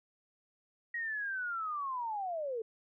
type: linear sweep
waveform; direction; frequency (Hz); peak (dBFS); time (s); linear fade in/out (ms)
sine; down; 1904 to 429.7; -34; 0.94-2.62; 5
effects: none